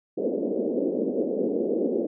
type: band-pass noise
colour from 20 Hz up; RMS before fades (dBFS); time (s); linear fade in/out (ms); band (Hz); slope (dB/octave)
white; -26; 0.17-2.07; 10; 210 to 520; 48
effects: none